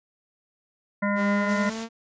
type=harmonic tone; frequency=203 Hz; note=G#3; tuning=39 cents flat; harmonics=1 / 3 / 5 / 7 / 9 / 10; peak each=-24 / -29 / -31 / -32 / -34 / -34 dBFS; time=1.02-1.7 s; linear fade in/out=10 ms
type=exponential sweep; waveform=sawtooth; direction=up; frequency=196 to 229.8 Hz; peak=-27 dBFS; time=1.15-1.89 s; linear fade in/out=50 ms
type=noise; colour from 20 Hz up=white; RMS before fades=-38 dBFS; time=1.48-1.85 s; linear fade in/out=20 ms
effects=resampled to 16000 Hz